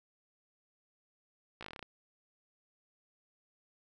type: slowing click train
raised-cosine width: 0.3 ms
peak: -28 dBFS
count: 10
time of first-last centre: 1.61-1.827 s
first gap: 16 ms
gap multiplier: 1.1
effects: none